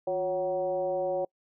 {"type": "tone with frequency modulation", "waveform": "sine", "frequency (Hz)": 554.4, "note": "C#5", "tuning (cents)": 0, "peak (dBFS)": -26, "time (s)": [0.07, 1.25], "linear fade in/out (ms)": 5, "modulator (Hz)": 196, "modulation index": 0.85, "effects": ["noise-tail reverb RT60 0.1 s tail -26 dB re dry"]}